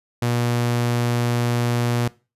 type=tone; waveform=sawtooth; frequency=120 Hz; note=B2; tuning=49 cents flat; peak=-15 dBFS; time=0.22-2.08 s; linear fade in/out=5 ms; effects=noise-tail reverb RT60 0.3 s tail -20 dB re dry + resampled to 32000 Hz